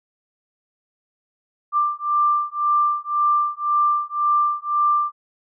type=beating tone pair; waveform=sine; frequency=1183 / 1184.9 Hz; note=D6 / D6; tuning=+12 / +15 cents; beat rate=1.9 Hz; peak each=-20 / -20 dBFS; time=1.72-5.12 s; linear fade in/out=50 ms; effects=none